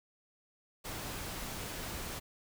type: noise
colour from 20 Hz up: pink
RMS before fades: -41 dBFS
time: 0.84-2.2 s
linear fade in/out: 20 ms
effects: none